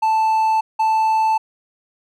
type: tone pair in turn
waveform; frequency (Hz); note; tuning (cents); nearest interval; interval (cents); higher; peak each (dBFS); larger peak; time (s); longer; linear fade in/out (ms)
triangle; 880 / 880; A5 / A5; 0 / 0; unison; 0; neither; -12; neither; 0.02-0.61 / 0.79-1.38; neither; 10
effects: none